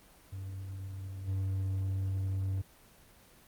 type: tone with level steps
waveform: triangle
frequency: 95.9 Hz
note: G2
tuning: 37 cents flat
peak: -36 / -28 dBFS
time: 0.32-2.62 s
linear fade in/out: 10 ms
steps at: 1.27 s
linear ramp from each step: 20 ms
effects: pink hiss -59 dBFS RMS until 3.47 s + Opus 24 kbps